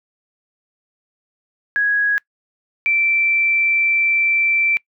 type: tone pair in turn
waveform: sine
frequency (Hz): 1661.2 / 2339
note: G#6 / D7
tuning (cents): 0 / -8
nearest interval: tritone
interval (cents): 592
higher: second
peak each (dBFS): -14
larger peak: neither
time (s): 1.76-2.18 / 2.86-4.77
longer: second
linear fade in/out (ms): 0
effects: noise-tail reverb RT60 0.1 s tail -24 dB re dry